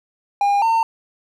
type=tone pair in turn; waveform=triangle; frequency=808 / 906.9 Hz; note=G#5 / A#5; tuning=-48 / -48 cents; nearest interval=major second; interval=200 cents; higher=second; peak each=-12 dBFS; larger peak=neither; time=0.41-0.62 / 0.62-0.83 s; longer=neither; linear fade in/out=2 ms; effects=none

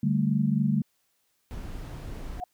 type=chord; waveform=sine; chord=D suspended fourth; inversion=none; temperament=equal; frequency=146.83 / 196 / 220 Hz; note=D3 / G3 / A3; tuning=0 / 0 / 0 cents; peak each=-26 dBFS; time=0.03-0.82 s; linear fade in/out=5 ms
type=noise; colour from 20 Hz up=brown; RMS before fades=-37 dBFS; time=1.51-2.4 s; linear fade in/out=0 ms
type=tone with exponential growth; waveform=sine; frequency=725 Hz; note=F#5; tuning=35 cents flat; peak=-27 dBFS; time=2.35-2.44 s; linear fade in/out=5 ms; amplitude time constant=19 ms
effects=white hiss -72 dBFS RMS until 2.53 s

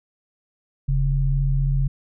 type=tone pair together; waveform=sine; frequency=40.73 / 137 Hz; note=E1 / C#3; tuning=-20 / -20 cents; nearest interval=octave + major sixth; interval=2100 cents; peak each=-20 dBFS; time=0.88-1.88 s; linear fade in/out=10 ms; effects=none

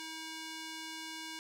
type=tone with band-pass filter; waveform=square; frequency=319.9 Hz; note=D#4; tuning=48 cents sharp; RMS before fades=-44 dBFS; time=0-1.39 s; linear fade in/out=0 ms; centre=4300 Hz; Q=0.7; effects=none

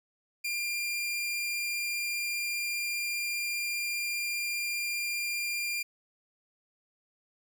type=tone; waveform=sawtooth; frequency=2395 Hz; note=D7; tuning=33 cents sharp; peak=-27 dBFS; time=0.44-5.83 s; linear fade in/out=10 ms; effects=none

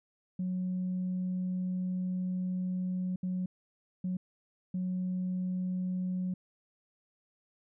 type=tone bursts at uneven times; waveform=sine; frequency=183.3 Hz; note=F#3; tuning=16 cents flat; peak=-29 dBFS; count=4; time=0.39-3.16 / 3.23-3.46 / 4.04-4.17 / 4.74-6.34 s; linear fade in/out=5 ms; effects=tanh soft clip ceiling -27 dBFS

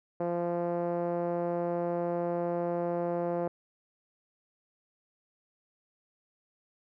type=tone with low-pass filter; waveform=5% pulse; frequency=172.9 Hz; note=F3; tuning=17 cents flat; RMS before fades=-31 dBFS; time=0.2-3.48 s; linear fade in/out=5 ms; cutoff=550 Hz; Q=1.9; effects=none

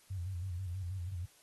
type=tone with vibrato; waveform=sine; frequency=91.1 Hz; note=F#2; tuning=26 cents flat; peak=-36 dBFS; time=0.1-1.26 s; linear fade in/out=10 ms; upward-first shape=square; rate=6.2 Hz; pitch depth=82 cents each way; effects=white hiss -64 dBFS RMS until 1.42 s + AAC 32 kbps

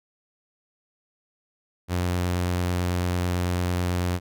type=tone; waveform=sawtooth; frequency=89.1 Hz; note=F2; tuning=35 cents sharp; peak=-19 dBFS; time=1.88-4.2 s; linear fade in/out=50 ms; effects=none

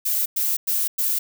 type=noise bursts; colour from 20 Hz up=violet; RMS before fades=-22 dBFS; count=4; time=0.05-1.19 s; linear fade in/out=10 ms; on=210 ms; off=100 ms; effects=none

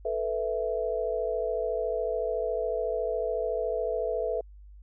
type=chord; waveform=sine; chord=A suspended second; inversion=none; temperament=equal; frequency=440 / 493.9 / 659.3 Hz; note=A4 / B4 / E5; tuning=0 / 0 / 0 cents; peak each=-31 dBFS; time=0.05-4.41 s; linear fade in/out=5 ms; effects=added 50 Hz sine -46 dBFS peak until 4.82 s

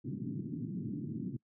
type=band-pass noise; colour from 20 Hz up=pink; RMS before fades=-39 dBFS; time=0.04-1.37 s; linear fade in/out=10 ms; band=120 to 320 Hz; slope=48 dB/octave; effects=noise-tail reverb RT60 0.1 s tail -24 dB re dry

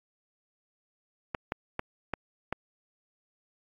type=clicks; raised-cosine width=0.5 ms; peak=-15 dBFS; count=5; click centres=1.348 / 1.521 / 1.794 / 2.137 / 2.526 s; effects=AAC 64 kbps

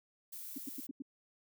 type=noise; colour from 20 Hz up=violet; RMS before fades=-46 dBFS; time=0.32-0.87 s; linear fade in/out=10 ms
type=tone bursts; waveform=sine; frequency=272.5 Hz; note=C#4; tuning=29 cents flat; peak=-39 dBFS; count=5; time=0.56-1.022 s; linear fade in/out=5 ms; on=22 ms; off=88 ms
effects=none

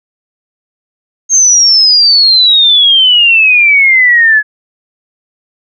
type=exponential sweep; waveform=sine; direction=down; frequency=6470 to 1691 Hz; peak=-3 dBFS; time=1.29-4.43 s; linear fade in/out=50 ms; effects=none

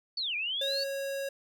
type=linear two-way sweep; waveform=sine; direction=down then up; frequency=4597 to 2350 to 4597 Hz; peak=-30 dBFS; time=0.17-0.84 s; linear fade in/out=5 ms; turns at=0.36 s
type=tone; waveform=square; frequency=550 Hz; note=C#5; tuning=14 cents flat; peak=-33 dBFS; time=0.61-1.29 s; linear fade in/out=5 ms
effects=none

